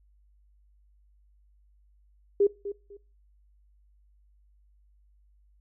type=tone with echo; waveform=sine; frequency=403.3 Hz; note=G4; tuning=49 cents sharp; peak=-18 dBFS; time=2.4-2.47 s; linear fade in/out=5 ms; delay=250 ms; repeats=2; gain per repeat=-13 dB; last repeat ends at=2.97 s; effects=noise-tail reverb RT60 0.3 s tail -20 dB re dry + added 50 Hz sine -59 dBFS peak until 5.6 s